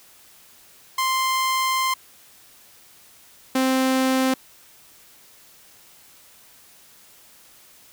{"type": "tone pair in turn", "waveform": "sawtooth", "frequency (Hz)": [1046.5, 261.6], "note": ["C6", "C4"], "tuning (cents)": [0, 0], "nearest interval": "2 octaves", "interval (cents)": 2400, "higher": "first", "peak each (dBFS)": [-16, -14], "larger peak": "second", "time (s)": [[0.98, 1.94], [3.55, 4.34]], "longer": "first", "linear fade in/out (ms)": 5, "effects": ["white hiss -51 dBFS RMS until 7.92 s"]}